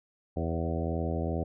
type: harmonic tone with a mistuned harmonic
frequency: 82.41 Hz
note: E2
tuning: in tune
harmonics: 1 / 2 / 3 / 4 / 5 / 6 / 7 / 8 / 9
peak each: -32 / -35 / -37 / -38 / -39 / -40 / -40 / -41 / -42 dBFS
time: 0.36-1.44 s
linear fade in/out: 10 ms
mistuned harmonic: 7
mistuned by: -24 cents
effects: none